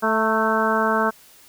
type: harmonic tone with a mistuned harmonic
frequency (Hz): 220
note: A3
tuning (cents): 0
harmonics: 1 / 2 / 3 / 4 / 5 / 6 / 7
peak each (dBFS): -25 / -25 / -25 / -25 / -25 / -25 / -25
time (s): 0.02-1.11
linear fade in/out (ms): 20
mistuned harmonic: 4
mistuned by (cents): +32
effects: white hiss -50 dBFS RMS until 1.48 s